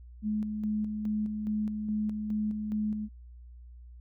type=tone with tremolo; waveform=sine; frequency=212.7 Hz; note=G#3; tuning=42 cents sharp; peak=-27 dBFS; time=0.22-3.09 s; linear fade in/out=50 ms; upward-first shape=square; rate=2.4 Hz; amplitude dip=40%; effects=added 60 Hz sine -46 dBFS peak until 4 s